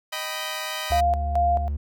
10% pulse chord, Eb augmented, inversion none, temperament equal with one note detuned, 622.3 / 778.6 / 987.8 Hz, Eb5 / G5 / B5, 0 / -12 / 0 cents, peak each -23 / -27 / -24 dBFS, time 0.12-1.01 s, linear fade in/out 10 ms
triangle tone, 72.3 Hz, D2, 27 cents flat, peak -22 dBFS, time 0.9-1.77 s, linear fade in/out 10 ms
sine tone with tremolo, 698.5 Hz, F5, in tune, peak -18 dBFS, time 0.92-1.68 s, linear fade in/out 0 ms, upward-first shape square, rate 2.3 Hz, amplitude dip 70%
effects none

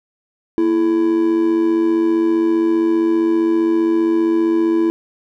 triangle tone with amplitude modulation, 332.5 Hz, E4, 15 cents sharp, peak -8 dBFS, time 0.58-4.9 s, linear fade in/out 0 ms, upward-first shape sine, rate 95.2 Hz, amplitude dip 60%, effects none

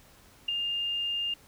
sine tone with ADSR envelope, 2811 Hz, F7, 11 cents sharp, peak -23 dBFS, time 0.48-1.34 s, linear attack 8 ms, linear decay 6 ms, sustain -5 dB, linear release 4 ms, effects pink hiss -57 dBFS RMS until 1.47 s

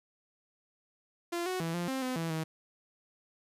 sawtooth tone with pitch steps, 344.3 / 369.3 / 165.2 / 174.2 / 264.3 / 255.3 / 164.9 / 159.5 Hz, F4 / F#4 / E3 / F3 / C4 / C4 / E3 / D#3, -25 / -3 / +4 / -4 / +18 / -42 / +1 / +43 cents, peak -28 dBFS, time 1.32-2.44 s, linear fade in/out 10 ms, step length 140 ms, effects resampled to 32000 Hz

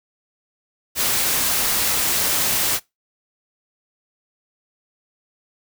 white noise, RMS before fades -20 dBFS, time 0.95-2.8 s, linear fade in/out 50 ms, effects noise-tail reverb RT60 0.2 s tail -23 dB re dry

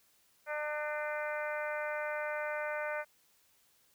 harmonic tone with a mistuned harmonic, 300 Hz, D4, 37 cents sharp, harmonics 2 / 3 / 4 / 5 / 6 / 7 / 8, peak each -37 / -43 / -45 / -40 / -46 / -44 / -48 dBFS, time 0.46-3.05 s, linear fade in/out 50 ms, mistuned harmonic 7, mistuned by -24 cents, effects white hiss -69 dBFS RMS until 3.94 s

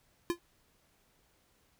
square tone with exponential decay, 344.7 Hz, F4, 23 cents flat, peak -25 dBFS, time 0.3-0.39 s, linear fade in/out 0 ms, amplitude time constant 18 ms, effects pink hiss -70 dBFS RMS until 1.79 s

